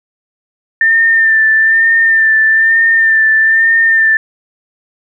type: tone with vibrato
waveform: sine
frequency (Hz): 1792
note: A6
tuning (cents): +31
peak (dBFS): -6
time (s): 0.81-4.17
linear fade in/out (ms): 2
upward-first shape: sine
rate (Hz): 1.1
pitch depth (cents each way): 28
effects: none